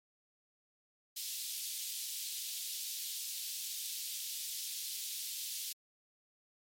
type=high-pass noise; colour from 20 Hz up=pink; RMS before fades=-41 dBFS; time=1.16-5.73 s; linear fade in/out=10 ms; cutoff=3400 Hz; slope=24 dB/octave; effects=MP3 64 kbps